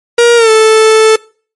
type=tone with pitch glide; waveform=45% pulse; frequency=473.2 to 439 Hz; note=A#4 to A4; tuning=+26 to -4 cents; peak=-3 dBFS; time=0.18-1.16 s; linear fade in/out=5 ms; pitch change=-130 cents; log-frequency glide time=0.36-0.5 s; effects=noise-tail reverb RT60 0.4 s tail -23 dB re dry + MP3 48 kbps